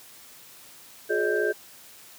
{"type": "tone cluster", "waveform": "sine", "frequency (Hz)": [360.6, 421.2, 571, 626, 1573], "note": ["F#4", "G#4", "D5", "D#5", "G6"], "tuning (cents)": [-45, 24, -49, 10, 6], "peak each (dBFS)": [-29, -25, -34, -32, -28], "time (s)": [1.09, 1.53], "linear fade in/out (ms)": 20, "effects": ["white hiss -49 dBFS RMS until 2.18 s", "high-pass 80 Hz 12 dB/octave"]}